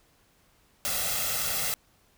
white noise with comb filter, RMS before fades -29 dBFS, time 0.85-1.74 s, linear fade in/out 0 ms, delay 1.5 ms, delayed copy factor +0.7, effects pink hiss -64 dBFS RMS until 2.17 s

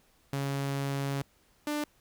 sawtooth tone pair in turn, 138.8 / 296.8 Hz, C#3 / D4, +3 / +18 cents, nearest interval octave + minor second, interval 1315 cents, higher second, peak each -26 dBFS, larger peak neither, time 0.33-1.22 / 1.67-1.84 s, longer first, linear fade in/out 2 ms, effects pink hiss -66 dBFS RMS until 2 s

